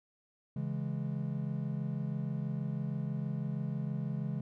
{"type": "chord", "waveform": "triangle", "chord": "C# minor", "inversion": "none", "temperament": "equal", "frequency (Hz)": [138.59, 164.81, 207.7], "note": ["C#3", "E3", "G#3"], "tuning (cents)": [0, 0, 0], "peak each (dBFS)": [-34, -36, -37], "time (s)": [0.56, 4.41], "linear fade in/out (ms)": 5, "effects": []}